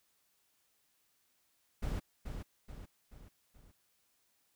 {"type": "noise with echo", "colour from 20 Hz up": "brown", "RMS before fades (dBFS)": -36, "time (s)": [1.82, 2], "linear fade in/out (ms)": 10, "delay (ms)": 430, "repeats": 4, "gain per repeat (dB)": -6, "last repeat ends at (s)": 3.72, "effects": ["white hiss -75 dBFS RMS until 4.55 s"]}